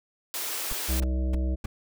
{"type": "high-pass noise", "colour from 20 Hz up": "white", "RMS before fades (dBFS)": -32, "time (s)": [0.34, 1], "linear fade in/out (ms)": 0, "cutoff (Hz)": 280, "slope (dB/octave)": 24}
{"type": "noise bursts", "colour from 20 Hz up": "brown", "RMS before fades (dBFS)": -29, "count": 4, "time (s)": [0.71, 1.66], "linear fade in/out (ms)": 5, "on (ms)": 20, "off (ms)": 290}
{"type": "harmonic tone", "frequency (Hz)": 63.9, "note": "C2", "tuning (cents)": -40, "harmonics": [1, 3, 5, 7, 9, 10], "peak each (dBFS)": [-24, -37, -36, -47, -43, -46], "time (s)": [0.88, 1.56], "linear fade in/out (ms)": 20}
{"effects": []}